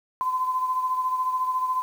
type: beating tone pair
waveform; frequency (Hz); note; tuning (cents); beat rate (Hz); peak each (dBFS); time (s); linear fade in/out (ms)
sine; 1021 / 1035; C6 / C6; -43 / -19; 14; -23 / -32; 0.21-1.82; 0
effects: 8-bit